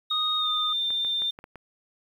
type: tone with pitch glide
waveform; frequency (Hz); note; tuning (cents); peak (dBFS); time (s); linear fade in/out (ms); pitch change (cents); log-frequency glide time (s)
sine; 3729 to 3592; A#7 to A7; 0 to +35; -24; 0.1-1.31; 10; -65; 0.38-0.5
type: tone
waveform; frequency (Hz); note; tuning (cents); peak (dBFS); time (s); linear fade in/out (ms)
sine; 1244.5; D#6; 0; -29; 0.11-0.73; 5
type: clicks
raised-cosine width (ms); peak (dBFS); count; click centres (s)
0.5; -27; 6; 0.905 / 1.048 / 1.22 / 1.389 / 1.441 / 1.557
effects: 9-bit